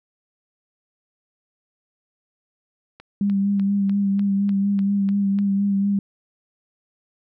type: click train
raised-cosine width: 0.3 ms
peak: -25 dBFS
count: 9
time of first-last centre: 3-5.388 s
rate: 3.35 Hz
type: tone with vibrato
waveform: sine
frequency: 199 Hz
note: G3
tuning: 26 cents sharp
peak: -17 dBFS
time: 3.21-5.99 s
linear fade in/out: 2 ms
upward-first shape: sine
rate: 4.2 Hz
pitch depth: 25 cents each way
effects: none